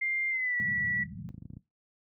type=tone with pitch glide; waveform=sine; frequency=2100 to 1948.1 Hz; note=C7 to B6; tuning=+6 to -24 cents; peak=-28 dBFS; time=0.01-1.04 s; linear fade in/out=10 ms; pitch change=-130 cents; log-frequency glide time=0.3-0.56 s
type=low-pass noise; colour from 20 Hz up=white; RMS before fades=-39 dBFS; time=0.6-1.29 s; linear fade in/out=0 ms; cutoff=220 Hz; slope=96 dB/octave
type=clicks; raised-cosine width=5 ms; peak=-29 dBFS; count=8; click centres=1.304 / 1.344 / 1.38 / 1.423 / 1.455 / 1.503 / 1.535 / 1.569 s
effects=noise-tail reverb RT60 0.2 s tail -17 dB re dry + high-pass 100 Hz 12 dB/octave